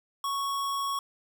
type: tone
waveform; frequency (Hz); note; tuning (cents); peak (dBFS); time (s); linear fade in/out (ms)
square; 1108.7; C#6; 0; -29; 0.24-0.99; 2
effects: none